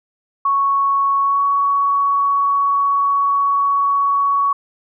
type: tone with pitch glide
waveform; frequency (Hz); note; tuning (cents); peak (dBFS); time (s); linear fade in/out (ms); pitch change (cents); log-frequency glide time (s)
sine; 1108.7 to 1120.9; C#6 to C#6; 0 to +19; -13; 0.45-4.53; 5; +19; 1.22-1.42
effects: none